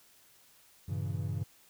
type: chord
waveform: triangle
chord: G diminished seventh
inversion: none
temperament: equal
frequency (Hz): 98 / 116.54 / 138.59 / 164.81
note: G2 / Bb2 / Db3 / Fb3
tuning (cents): 0 / 0 / 0 / 0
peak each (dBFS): -33 / -38 / -36 / -39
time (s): 0.88-1.44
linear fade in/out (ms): 10
effects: white hiss -62 dBFS RMS until 1.69 s